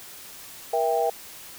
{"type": "chord", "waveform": "sine", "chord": "E diminished", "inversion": "second", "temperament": "just", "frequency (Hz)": [474.7, 659.3, 791.1], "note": ["Bb4", "E5", "G5"], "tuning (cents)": [31, 0, 16], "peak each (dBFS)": -25, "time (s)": [0.73, 1.1], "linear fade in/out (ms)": 5, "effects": ["white hiss -43 dBFS RMS until 1.58 s"]}